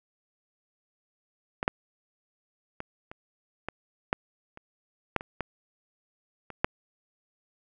clicks, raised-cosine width 0.5 ms, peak -15 / -7 / -20 / -26 / -17 / -9 / -29 / -9 / -23 / -15 / -25 / -6 dBFS, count 12, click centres 1.629 / 1.679 / 2.804 / 3.115 / 3.686 / 4.129 / 4.574 / 5.163 / 5.209 / 5.407 / 6.503 / 6.645 s, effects none

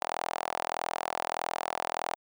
sawtooth tone with high-pass filter, 41.62 Hz, E1, 17 cents sharp, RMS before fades -34 dBFS, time 0.01-2.16 s, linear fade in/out 10 ms, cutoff 760 Hz, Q 3.4, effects none

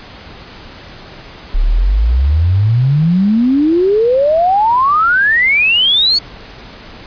sine exponential sweep, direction up, 32.7 to 4500 Hz, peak -8 dBFS, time 1.54-6.19 s, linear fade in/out 10 ms, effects pink hiss -34 dBFS RMS until 7.06 s + resampled to 11025 Hz

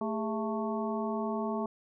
harmonic tone with a mistuned harmonic, 221.1 Hz, A3, 9 cents sharp, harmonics 1 / 2 / 3 / 4 / 5, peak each -33 / -36 / -38 / -39 / -40 dBFS, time 0.01-1.66 s, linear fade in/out 2 ms, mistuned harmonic 2, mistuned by -130 cents, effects none

